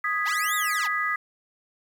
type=chord; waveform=sine; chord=G# minor; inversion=second; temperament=equal; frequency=1244.5 / 1661.2 / 1975.5 Hz; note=D#6 / G#6 / B6; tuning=0 / 0 / 0 cents; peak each=-27 / -30 / -27 dBFS; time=0.04-1.16 s; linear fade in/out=5 ms
type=linear two-way sweep; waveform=10% pulse; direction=up then down; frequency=659.3 to 3807 to 659.3 Hz; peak=-22 dBFS; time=0.25-0.88 s; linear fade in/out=20 ms; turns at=0.55 s
effects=9-bit